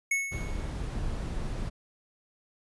square tone with exponential decay, 2202 Hz, C#7, 12 cents flat, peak -24 dBFS, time 0.11-0.71 s, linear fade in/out 5 ms, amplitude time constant 130 ms
brown noise, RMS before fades -33 dBFS, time 0.31-1.7 s, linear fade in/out 20 ms
effects resampled to 24000 Hz

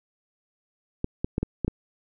clicks, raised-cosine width 3 ms, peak -12 dBFS, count 6, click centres 1.044 / 1.245 / 1.381 / 1.43 / 1.647 / 1.68 s, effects none

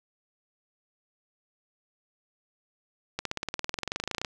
accelerating click train, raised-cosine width 0.2 ms, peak -13 dBFS, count 24, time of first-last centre 3.19-4.248 s, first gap 63 ms, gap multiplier 0.97, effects none

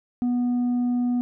sine tone with tanh clipping, 244.8 Hz, B3, 15 cents flat, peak -21 dBFS, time 0.22-1.21 s, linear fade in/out 0 ms, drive 3 dB, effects none

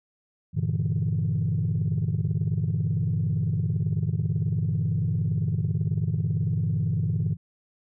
sine chord, E half-diminished seventh, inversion first, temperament equal, 98 / 116.54 / 146.83 / 164.81 Hz, G2 / Bb2 / D3 / E3, 0 / 0 / 0 / 0 cents, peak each -27 dBFS, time 0.53-7.37 s, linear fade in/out 50 ms, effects tanh soft clip ceiling -17 dBFS

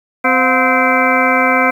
harmonic tone with a mistuned harmonic, 258.3 Hz, C4, 22 cents flat, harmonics 1 / 2 / 3 / 4 / 5 / 6 / 8 / 9, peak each -18 / -18 / -18 / -18 / -18 / -18 / -18 / -18 dBFS, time 0.24-1.71 s, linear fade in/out 10 ms, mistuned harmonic 3, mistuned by -130 cents, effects 7-bit

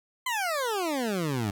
20% pulse exponential sweep, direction down, 1048 to 96.8 Hz, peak -22 dBFS, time 0.26-1.51 s, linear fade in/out 5 ms, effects none

